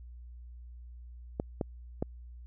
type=clicks; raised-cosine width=2 ms; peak=-17 dBFS; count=3; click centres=1.399 / 1.612 / 2.025 s; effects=added 60 Hz sine -45 dBFS peak until 2.46 s